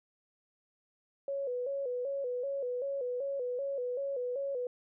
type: tone with vibrato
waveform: sine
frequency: 523.3 Hz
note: C5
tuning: in tune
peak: -32 dBFS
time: 1.28-4.67 s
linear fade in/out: 2 ms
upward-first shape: square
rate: 2.6 Hz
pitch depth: 100 cents each way
effects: none